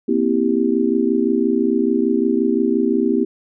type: chord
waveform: sine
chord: C dominant seventh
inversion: third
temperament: just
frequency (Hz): 235.5 / 261.6 / 327 / 392.4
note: Bb3 / C4 / E4 / G4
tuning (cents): +18 / 0 / -14 / +2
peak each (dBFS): -20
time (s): 0.08-3.25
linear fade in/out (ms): 10
effects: none